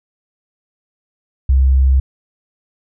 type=tone; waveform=sine; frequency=66.2 Hz; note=C2; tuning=21 cents sharp; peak=-8 dBFS; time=1.49-2 s; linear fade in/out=5 ms; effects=none